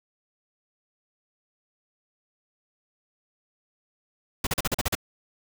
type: noise bursts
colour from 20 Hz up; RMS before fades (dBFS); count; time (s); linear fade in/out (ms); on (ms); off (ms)
pink; -25; 8; 4.44-4.952; 5; 29; 40
effects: none